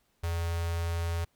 square tone with notch filter, 84.4 Hz, E2, 41 cents sharp, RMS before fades -31 dBFS, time 0.23-1.25 s, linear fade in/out 10 ms, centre 240 Hz, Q 1.1, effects pink hiss -72 dBFS RMS until 1.35 s

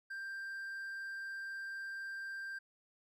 triangle tone, 1581 Hz, G6, 14 cents sharp, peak -39 dBFS, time 0.1-2.59 s, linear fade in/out 10 ms, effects none

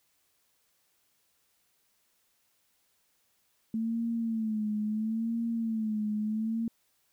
sine tone with vibrato, 221.2 Hz, A3, 9 cents sharp, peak -28 dBFS, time 3.74-6.68 s, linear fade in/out 2 ms, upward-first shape sine, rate 0.74 Hz, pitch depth 79 cents each way, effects white hiss -72 dBFS RMS until 7.12 s

